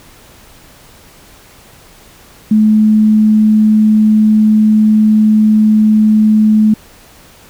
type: tone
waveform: sine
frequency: 215.1 Hz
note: A3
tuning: 39 cents flat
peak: -5 dBFS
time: 2.51-6.74 s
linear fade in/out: 5 ms
effects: pink hiss -41 dBFS RMS until 7.49 s